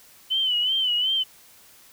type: tone with vibrato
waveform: sine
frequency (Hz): 3022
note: F#7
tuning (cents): +36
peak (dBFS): -20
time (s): 0.3-1.24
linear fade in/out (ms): 20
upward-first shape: sine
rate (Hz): 2.7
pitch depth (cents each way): 79
effects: white hiss -52 dBFS RMS until 1.92 s